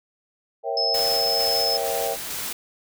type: chord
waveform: sine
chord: A# diminished seventh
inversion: none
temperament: equal with one note detuned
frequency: 466.2 / 548.6 / 659.3 / 784 Hz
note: A#4 / C#5 / E5 / G5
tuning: 0 / -18 / 0 / 0 cents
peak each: -29 dBFS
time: 0.63-2.17 s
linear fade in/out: 50 ms
type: tone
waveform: sine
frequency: 5200 Hz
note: E8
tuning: 24 cents flat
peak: -21 dBFS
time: 0.77-1.77 s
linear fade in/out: 2 ms
type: noise with tremolo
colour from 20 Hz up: white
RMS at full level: -30 dBFS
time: 0.94-2.53 s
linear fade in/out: 5 ms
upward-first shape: square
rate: 2.2 Hz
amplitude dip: 25%
effects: none